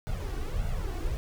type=noise with flanger; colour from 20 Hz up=brown; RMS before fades=-31 dBFS; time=0.07-1.17 s; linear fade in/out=0 ms; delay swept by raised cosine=1.4 to 2.7 ms; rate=1.7 Hz; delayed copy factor=+0.8; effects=none